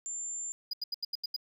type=tone; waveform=sine; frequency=7240 Hz; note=A8; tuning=48 cents sharp; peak=-35 dBFS; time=0.06-0.52 s; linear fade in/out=0 ms
type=tone bursts; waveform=triangle; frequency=4911 Hz; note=D#8; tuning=23 cents flat; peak=-30 dBFS; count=7; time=0.71-1.364 s; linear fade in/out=5 ms; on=24 ms; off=81 ms
effects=none